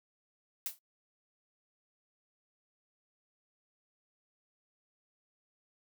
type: noise with exponential decay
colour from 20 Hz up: blue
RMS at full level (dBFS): -32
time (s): 0.66-0.79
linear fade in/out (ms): 1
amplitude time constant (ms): 27
effects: noise-tail reverb RT60 0.1 s tail -22 dB re dry